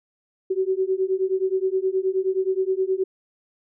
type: beating tone pair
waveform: sine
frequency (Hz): 374 / 383.5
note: F#4 / G4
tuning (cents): +19 / -38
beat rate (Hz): 9.5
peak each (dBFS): -23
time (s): 0.5-3.04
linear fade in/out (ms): 10
effects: none